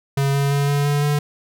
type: tone with pitch steps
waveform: square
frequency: 138.59 / 140.12 / 141.67 / 143.23 / 144.81 / 146.41 Hz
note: C#3 / C#3 / C#3 / D3 / D3 / D3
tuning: 0 / +19 / +38 / -43 / -24 / -5 cents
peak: -17 dBFS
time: 0.17-1.19 s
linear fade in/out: 5 ms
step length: 170 ms
effects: none